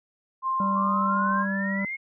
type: tone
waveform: sine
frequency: 1053 Hz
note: C6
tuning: 11 cents sharp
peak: -23 dBFS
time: 0.42-1.46 s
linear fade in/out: 50 ms
type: harmonic tone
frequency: 196 Hz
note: G3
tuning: in tune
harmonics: 1 / 3 / 5 / 7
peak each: -26 / -36 / -40 / -43 dBFS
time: 0.6-1.85 s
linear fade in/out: 2 ms
type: exponential sweep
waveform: sine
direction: up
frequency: 1126 to 2182 Hz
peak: -29 dBFS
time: 0.75-1.97 s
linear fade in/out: 20 ms
effects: none